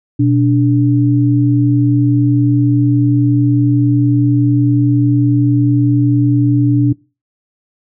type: tone pair together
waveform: sine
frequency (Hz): 122.4 / 291.5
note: B2 / D4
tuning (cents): -15 / -13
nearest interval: octave + minor third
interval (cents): 1502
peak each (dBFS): -11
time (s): 0.19-6.93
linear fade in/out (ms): 10
effects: noise-tail reverb RT60 0.3 s tail -22 dB re dry